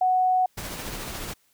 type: tone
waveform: sine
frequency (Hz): 740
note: F#5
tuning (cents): 0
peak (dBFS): -18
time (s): 0.01-0.46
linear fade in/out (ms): 5
type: noise with tremolo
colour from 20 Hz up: pink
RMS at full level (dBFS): -33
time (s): 0.57-1.34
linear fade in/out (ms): 10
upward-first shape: sine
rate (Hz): 14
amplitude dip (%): 30
effects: white hiss -65 dBFS RMS until 1.53 s